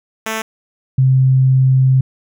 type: tone pair in turn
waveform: 5% pulse / sine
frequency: 220.8 / 131.29 Hz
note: A3 / C3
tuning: +6 / +6 cents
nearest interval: major sixth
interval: 900 cents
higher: first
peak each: -8 dBFS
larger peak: neither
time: 0.26-0.42 / 0.98-2.01 s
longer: second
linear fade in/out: 5 ms
effects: none